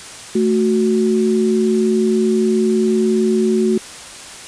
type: tone pair together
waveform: sine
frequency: 220.2 / 370 Hz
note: A3 / F#4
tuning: +2 / 0 cents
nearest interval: major sixth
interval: 898 cents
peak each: -15 dBFS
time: 0.35-3.78 s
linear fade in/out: 5 ms
effects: white hiss -34 dBFS RMS until 4.47 s + resampled to 22050 Hz